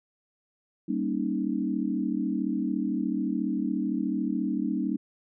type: chord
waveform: sine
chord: Eb dominant seventh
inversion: first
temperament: equal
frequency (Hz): 196 / 233.1 / 277.2 / 311.1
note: G3 / Bb3 / Db4 / Eb4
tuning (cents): 0 / 0 / 0 / 0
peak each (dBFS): -31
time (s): 0.88-4.97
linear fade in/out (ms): 10
effects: none